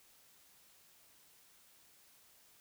silence, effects white hiss -65 dBFS RMS until 2.6 s

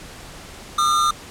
square tone pair together, 1212 / 1350.9 Hz, D#6 / E6, -46 / +42 cents, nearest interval major second, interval 188 cents, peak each -17 / -24 dBFS, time 0.78-1.11 s, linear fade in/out 5 ms, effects pink hiss -39 dBFS RMS until 1.3 s + low-pass 10000 Hz 12 dB/octave

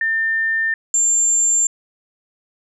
sine tone pair in turn, 1800 / 7309 Hz, A6 / A#8, +39 / -35 cents, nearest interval 2 octaves, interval 2426 cents, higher second, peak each -16 / -13 dBFS, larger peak second, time 0.01-0.74 / 0.94-1.67 s, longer neither, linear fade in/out 2 ms, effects none

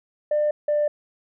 sine tone pair in turn, 598 / 593.2 Hz, D5 / D5, +31 / +17 cents, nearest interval unison, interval 14 cents, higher first, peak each -17 / -17 dBFS, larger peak neither, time 0.31-0.51 / 0.68-0.88 s, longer neither, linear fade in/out 5 ms, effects tanh soft clip ceiling -15 dBFS

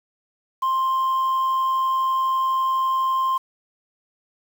sine tone, 1052 Hz, C6, 9 cents sharp, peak -16 dBFS, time 0.62-3.38 s, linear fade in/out 10 ms, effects tanh soft clip ceiling -17 dBFS + 7-bit

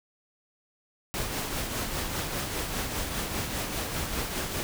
pink noise with tremolo, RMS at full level -30 dBFS, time 1.14-4.63 s, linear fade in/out 0 ms, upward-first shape triangle, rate 5 Hz, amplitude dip 45%, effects none

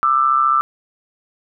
sine tone pair together, 1191.7 / 1326 Hz, D6 / E6, +25 / +10 cents, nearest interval major second, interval 185 cents, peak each -15 dBFS, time 0.03-0.61 s, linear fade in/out 0 ms, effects none

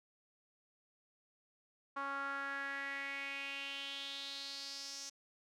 sawtooth tone with band-pass filter sweep, 277.2 Hz, C#4, in tune, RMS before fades -43 dBFS, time 1.96-5.1 s, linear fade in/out 10 ms, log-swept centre 1200 to 5900 Hz, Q 4.7, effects none

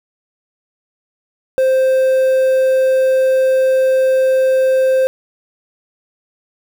triangle tone with quantisation, 523.3 Hz, C5, in tune, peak -8 dBFS, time 1.58-5.07 s, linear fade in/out 0 ms, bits 6, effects none

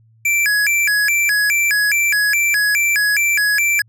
square tone with vibrato, 1982 Hz, B6, 6 cents sharp, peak -14 dBFS, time 0.25-3.82 s, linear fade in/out 5 ms, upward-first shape square, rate 2.4 Hz, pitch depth 290 cents each way, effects added 112 Hz sine -49 dBFS peak until 3.88 s

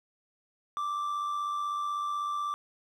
triangle tone with amplitude modulation, 1174 Hz, D6, 1 cent flat, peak -26 dBFS, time 0.77-2.54 s, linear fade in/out 0 ms, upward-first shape sine, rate 96.1 Hz, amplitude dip 40%, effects none

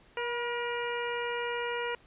harmonic tone with a mistuned harmonic, 476.5 Hz, A#4, 38 cents sharp, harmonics 1 / 2 / 3 / 4 / 5 / 6, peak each -34 / -37 / -39 / -40 / -41 / -42 dBFS, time 0.17-1.95 s, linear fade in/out 2 ms, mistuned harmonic 2, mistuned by +27 cents, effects pink hiss -60 dBFS RMS until 2.06 s + resampled to 8000 Hz

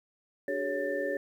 sine tone cluster, 292.3 / 379.5 / 419.3 / 556 / 1782 Hz, D4 / F#4 / G#4 / C#5 / A6, -8 / +44 / +17 / +5 / +22 cents, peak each -38 / -37 / -36 / -32 / -37 dBFS, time 0.48-1.17 s, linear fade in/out 2 ms, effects 10-bit

